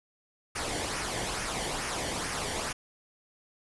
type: noise with flanger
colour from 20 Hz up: pink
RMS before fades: -33 dBFS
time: 0.55-2.73 s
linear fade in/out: 10 ms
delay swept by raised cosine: 0.25 to 0.79 ms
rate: 2.3 Hz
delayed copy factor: -0.5
effects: resampled to 24000 Hz